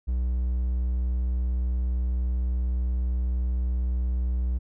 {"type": "tone", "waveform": "triangle", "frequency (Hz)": 61.74, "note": "B1", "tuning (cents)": 0, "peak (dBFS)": -21, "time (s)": [0.07, 4.59], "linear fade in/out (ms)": 20, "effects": []}